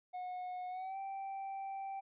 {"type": "tone with pitch glide", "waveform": "triangle", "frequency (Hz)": [728, 780.3], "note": ["F#5", "G5"], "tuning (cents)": [-28, -8], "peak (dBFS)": -38, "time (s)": [0.13, 2.01], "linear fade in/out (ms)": 20, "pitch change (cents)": 120, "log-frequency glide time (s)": [0.69, 0.98], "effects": ["resampled to 8000 Hz"]}